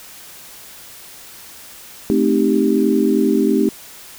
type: chord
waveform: sine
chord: A half-diminished seventh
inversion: none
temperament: equal with one note detuned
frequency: 218.6 / 261.6 / 311.1 / 392 Hz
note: A3 / C4 / Eb4 / G4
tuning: -11 / 0 / 0 / 0 cents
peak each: -18 dBFS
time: 2.1-3.69 s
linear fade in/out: 0 ms
effects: white hiss -39 dBFS RMS until 4.18 s